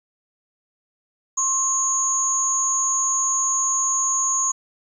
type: tone cluster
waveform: sine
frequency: 1075 / 6500 / 6950 Hz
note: C6 / G#8 / A8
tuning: +47 / -38 / -22 cents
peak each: -26 / -22 / -22 dBFS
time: 1.37-4.52 s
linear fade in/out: 10 ms
effects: 9-bit